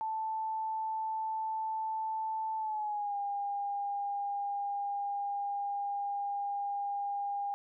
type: tone with pitch glide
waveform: sine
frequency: 880 to 807 Hz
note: A5 to G#5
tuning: 0 to -50 cents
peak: -32 dBFS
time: 0.01-7.54 s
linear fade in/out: 0 ms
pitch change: -150 cents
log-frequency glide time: 2.57-3.16 s
effects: none